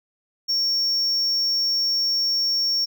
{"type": "tone", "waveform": "triangle", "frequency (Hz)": 5500, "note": "F8", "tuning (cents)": -27, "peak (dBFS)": -18, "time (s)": [0.48, 2.86], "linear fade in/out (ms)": 20, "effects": []}